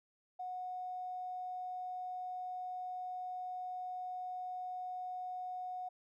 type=tone with tanh clipping; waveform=triangle; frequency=732 Hz; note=F#5; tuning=19 cents flat; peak=-39 dBFS; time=0.39-5.89 s; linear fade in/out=10 ms; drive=3 dB; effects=none